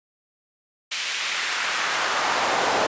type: noise with high-pass filter sweep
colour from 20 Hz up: brown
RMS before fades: -24 dBFS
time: 0.91-2.87 s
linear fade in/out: 10 ms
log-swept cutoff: 2800 to 610 Hz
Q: 1.2
effects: resampled to 16000 Hz